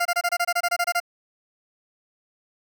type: tone bursts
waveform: 20% pulse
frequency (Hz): 698.5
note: F5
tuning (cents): 0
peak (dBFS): -15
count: 13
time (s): 0-1.002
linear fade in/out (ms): 10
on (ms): 54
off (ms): 25
effects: none